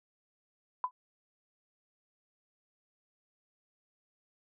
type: tone with exponential decay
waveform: sine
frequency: 1004 Hz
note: B5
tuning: 28 cents sharp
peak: -24 dBFS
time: 0.84-0.91 s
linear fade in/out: 1 ms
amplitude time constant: 15 ms
effects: none